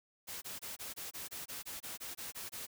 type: noise bursts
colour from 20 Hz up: white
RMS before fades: -44 dBFS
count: 14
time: 0.27-2.669 s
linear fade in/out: 20 ms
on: 150 ms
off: 23 ms
effects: none